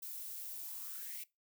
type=noise with high-pass filter sweep; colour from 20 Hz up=violet; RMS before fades=-45 dBFS; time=0.02-1.24 s; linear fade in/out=10 ms; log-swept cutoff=250 to 2400 Hz; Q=6.2; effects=noise-tail reverb RT60 0.2 s tail -20 dB re dry